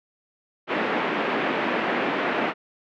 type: band-pass noise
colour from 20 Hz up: pink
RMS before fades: -25 dBFS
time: 0.67-2.54 s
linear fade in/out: 50 ms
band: 230 to 2600 Hz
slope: 24 dB/octave
effects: none